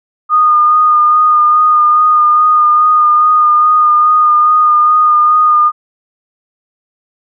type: tone with vibrato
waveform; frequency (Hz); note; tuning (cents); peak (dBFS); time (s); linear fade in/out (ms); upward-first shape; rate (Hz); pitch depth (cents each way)
sine; 1224; D#6; -29; -5; 0.29-5.72; 50; sine; 2.4; 19
effects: none